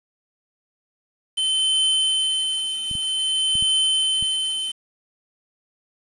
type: tone with tremolo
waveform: square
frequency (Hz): 3071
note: G7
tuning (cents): -36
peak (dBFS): -17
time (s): 1.37-4.72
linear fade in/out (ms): 10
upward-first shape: triangle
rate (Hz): 0.52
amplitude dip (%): 65
type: clicks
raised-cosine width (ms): 5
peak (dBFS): -23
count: 5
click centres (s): 2.913 / 2.953 / 3.554 / 3.625 / 4.226
effects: resampled to 24000 Hz + 7-bit